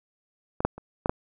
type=clicks; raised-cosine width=1 ms; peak=-15 / -7 / -26 / -11 / -9 dBFS; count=5; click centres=0.605 / 0.65 / 0.78 / 1.059 / 1.095 s; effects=none